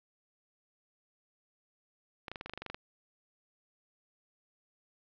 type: clicks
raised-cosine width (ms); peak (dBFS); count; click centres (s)
0.3; -24; 12; 2.282 / 2.316 / 2.358 / 2.411 / 2.46 / 2.496 / 2.536 / 2.576 / 2.62 / 2.663 / 2.7 / 2.745
effects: low-pass 5000 Hz 12 dB/octave + 11-bit

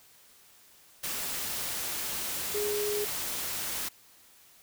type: tone in noise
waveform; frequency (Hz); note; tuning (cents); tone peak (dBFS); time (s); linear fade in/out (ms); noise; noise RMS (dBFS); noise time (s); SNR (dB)
sine; 415.3; G#4; 0; -29; 2.54-3.05; 10; white; -34; 1.03-3.89; +2
effects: white hiss -58 dBFS RMS until 4.62 s

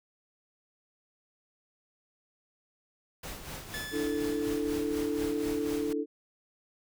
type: noise with tremolo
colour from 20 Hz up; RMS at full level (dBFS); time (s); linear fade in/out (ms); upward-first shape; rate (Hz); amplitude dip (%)
pink; -40; 3.23-5.93; 5; sine; 4.1; 55
type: tone with exponential decay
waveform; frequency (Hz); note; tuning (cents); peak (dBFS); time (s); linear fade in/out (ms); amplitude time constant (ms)
sawtooth; 1732; A6; -28; -32; 3.74-5.45; 1; 370
type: chord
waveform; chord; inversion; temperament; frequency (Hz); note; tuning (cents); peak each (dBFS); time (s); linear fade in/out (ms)
sine; D suspended second; none; equal; 293.7 / 329.6 / 440; D4 / E4 / A4; 0 / 0 / 0; -32 / -35 / -32; 3.91-6.06; 50
effects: none

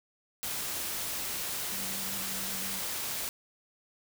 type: tone in noise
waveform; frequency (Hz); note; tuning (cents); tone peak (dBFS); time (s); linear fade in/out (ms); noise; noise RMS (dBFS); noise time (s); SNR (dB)
sine; 193; G3; -27; -45; 1.72-2.79; 0; white; -35; 0.43-3.29; -13
effects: none

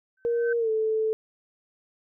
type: tone with exponential growth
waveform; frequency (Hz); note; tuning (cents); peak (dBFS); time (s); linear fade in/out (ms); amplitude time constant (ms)
sine; 1538; G6; -33; -27; 0.17-0.53; 5; 78
type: tone with pitch glide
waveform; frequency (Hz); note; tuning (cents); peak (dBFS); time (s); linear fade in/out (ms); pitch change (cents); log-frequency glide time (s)
sine; 470 to 438.5; A#4 to A4; +14 to -6; -22; 0.25-1.13; 0; -120; 0.58-0.7
effects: none

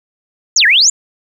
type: exponential two-way sweep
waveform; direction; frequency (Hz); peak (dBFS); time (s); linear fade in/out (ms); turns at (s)
sine; down then up; 7459 to 1608 to 7459; -6; 0.56-0.9; 5; 0.66
effects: 7-bit

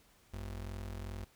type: ring-modulated tone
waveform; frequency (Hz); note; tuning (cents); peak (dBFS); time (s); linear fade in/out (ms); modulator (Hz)
square; 72.9; D2; -12; -38; 0.33-1.25; 10; 21.3
effects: pink hiss -66 dBFS RMS until 1.35 s

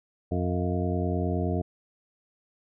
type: harmonic tone with a mistuned harmonic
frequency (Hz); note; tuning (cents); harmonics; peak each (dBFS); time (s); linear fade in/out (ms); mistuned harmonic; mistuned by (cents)
89.9; F#2; -49; 1 / 2 / 3 / 4 / 5 / 7 / 8; -28 / -31 / -33 / -34 / -35 / -36 / -37; 0.31-1.62; 10; 8; -47
effects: none

